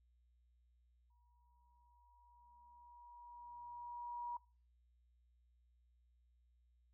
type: tone with exponential growth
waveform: sine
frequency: 959 Hz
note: A#5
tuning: 49 cents sharp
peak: -40 dBFS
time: 1.1-4.37 s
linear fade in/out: 5 ms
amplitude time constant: 710 ms
effects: noise-tail reverb RT60 0.4 s tail -21 dB re dry + added 60 Hz sine -70 dBFS peak until 6.93 s